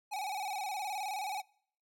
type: tone with vibrato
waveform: square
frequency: 798 Hz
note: G5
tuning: 31 cents sharp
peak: -36 dBFS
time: 0.11-1.42 s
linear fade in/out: 20 ms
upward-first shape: square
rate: 19 Hz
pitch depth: 86 cents each way
effects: noise-tail reverb RT60 0.6 s tail -25 dB re dry